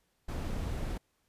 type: noise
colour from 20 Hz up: brown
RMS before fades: -35 dBFS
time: 0.28-0.98 s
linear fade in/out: 10 ms
effects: pink hiss -75 dBFS RMS until 1.28 s + resampled to 32000 Hz